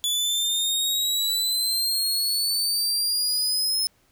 sawtooth exponential sweep, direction up, 3437 to 5210 Hz, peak -19 dBFS, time 0.04-3.87 s, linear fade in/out 0 ms, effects pink hiss -63 dBFS RMS until 4.11 s

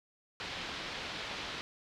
white low-pass noise, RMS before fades -41 dBFS, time 0.4-1.61 s, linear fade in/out 0 ms, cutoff 4200 Hz, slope 24 dB/octave, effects none

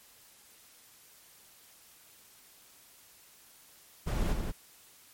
brown noise with echo, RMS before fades -29 dBFS, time 4.06-4.34 s, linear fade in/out 20 ms, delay 180 ms, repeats 1, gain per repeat -4 dB, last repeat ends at 4.52 s, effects white hiss -58 dBFS RMS until 5.13 s + MP3 64 kbps

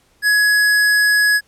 square tone, 1680 Hz, G#6, 19 cents sharp, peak -12 dBFS, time 0.22-1.41 s, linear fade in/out 50 ms, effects pink hiss -57 dBFS RMS until 1.47 s + low-pass 12000 Hz 12 dB/octave

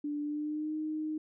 sine tone with pitch glide, 293.7 to 309.4 Hz, D4 to D#4, 0 to -10 cents, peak -32 dBFS, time 0.04-1.18 s, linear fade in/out 5 ms, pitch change +90 cents, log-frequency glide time 0.21-0.75 s, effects none

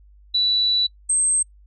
sine tone pair in turn, 3951 / 8343 Hz, B7 / C9, 0 / -6 cents, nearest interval octave + minor second, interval 1294 cents, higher second, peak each -16 dBFS, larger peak neither, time 0.34-0.87 / 1.09-1.43 s, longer first, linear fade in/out 10 ms, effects noise-tail reverb RT60 0.1 s tail -25 dB re dry + added 50 Hz sine -47 dBFS peak until 1.66 s

